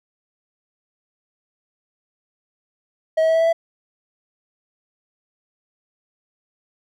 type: tone with pitch steps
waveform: triangle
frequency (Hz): 638 / 643.2 / 648.4 / 653.7 / 659 / 664.3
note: D#5 / E5 / E5 / E5 / E5 / E5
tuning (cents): +43 / -43 / -29 / -15 / -1 / +13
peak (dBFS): -12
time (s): 3.17-3.53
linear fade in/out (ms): 10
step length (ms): 60
effects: none